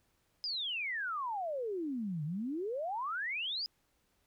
sine exponential two-way sweep, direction down then up, 5100 to 143.7 to 5100 Hz, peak -34 dBFS, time 0.44-3.66 s, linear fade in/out 0 ms, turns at 2.24 s, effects pink hiss -75 dBFS RMS until 4.26 s

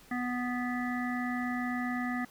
harmonic tone, 246.9 Hz, B3, in tune, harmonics 1 / 3 / 5 / 7 / 8, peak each -32 / -39 / -41 / -41 / -40 dBFS, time 0.11-2.25 s, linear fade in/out 5 ms, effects pink hiss -57 dBFS RMS until 2.3 s

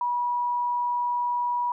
sine tone, 970 Hz, B5, 31 cents flat, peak -23 dBFS, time 0.01-1.72 s, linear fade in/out 2 ms, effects none

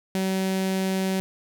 sawtooth tone with notch filter, 190 Hz, F#3, 46 cents sharp, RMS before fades -25 dBFS, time 0.15-1.2 s, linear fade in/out 0 ms, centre 1200 Hz, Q 1.9, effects none

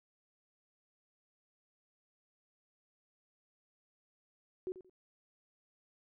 sine tone with echo, 370 Hz, F#4, in tune, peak -35 dBFS, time 4.67-4.72 s, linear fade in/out 0 ms, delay 88 ms, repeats 2, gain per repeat -13 dB, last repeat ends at 4.896 s, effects none

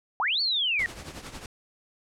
sine linear two-way sweep, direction up then down, 728 to 4549 to 1841 Hz, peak -23 dBFS, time 0.2-0.86 s, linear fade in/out 0 ms, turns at 0.41 s
pink noise with tremolo, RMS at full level -38 dBFS, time 0.79-1.46 s, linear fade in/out 2 ms, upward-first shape triangle, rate 11 Hz, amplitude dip 70%
effects low-pass 9000 Hz 12 dB/octave

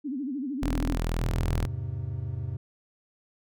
sine tone with vibrato, 272.3 Hz, C#4, 31 cents flat, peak -29 dBFS, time 0.04-0.97 s, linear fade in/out 20 ms, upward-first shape sine, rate 13 Hz, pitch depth 170 cents each way
sawtooth tone, 41.2 Hz, E1, in tune, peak -22 dBFS, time 0.62-1.66 s, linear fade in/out 10 ms
triangle chord, E augmented, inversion none, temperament equal with one note detuned, 83.8 / 103.83 / 130.81 Hz, E2 / G#2 / B#2, +29 / 0 / 0 cents, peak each -34 / -32 / -32 dBFS, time 1.19-2.57 s, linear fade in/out 5 ms
effects none

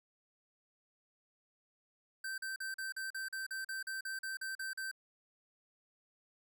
square tone bursts, 1555 Hz, G6, 14 cents flat, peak -39 dBFS, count 15, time 2.24-4.914 s, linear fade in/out 5 ms, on 140 ms, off 41 ms, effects none

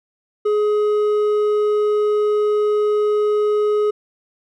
sine tone with hard clipping, 420 Hz, G#4, 19 cents sharp, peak -16 dBFS, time 0.45-3.91 s, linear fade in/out 10 ms, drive 5 dB, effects none

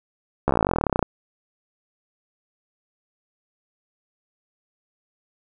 slowing click train, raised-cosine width 1 ms, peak -5 dBFS, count 25, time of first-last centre 0.48-1.027 s, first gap 14 ms, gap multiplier 1.04, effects none

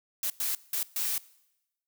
blue noise bursts at uneven times, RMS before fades -30 dBFS, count 4, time 0.23-0.3 / 0.4-0.55 / 0.73-0.83 / 0.96-1.18 s, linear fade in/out 2 ms, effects noise-tail reverb RT60 0.9 s tail -21 dB re dry

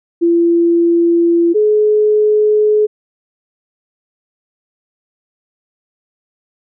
sine tone pair in turn, 339.9 / 424.4 Hz, F4 / G#4, -47 / +38 cents, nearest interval major third, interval 385 cents, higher second, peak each -8 dBFS, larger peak neither, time 0.21-1.54 / 1.54-2.87 s, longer neither, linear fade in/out 20 ms, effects none

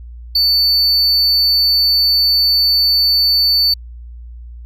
triangle tone, 4500 Hz, C#8, 25 cents sharp, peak -9 dBFS, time 0.35-3.74 s, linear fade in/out 5 ms, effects added 59 Hz sine -30 dBFS peak until 4.65 s

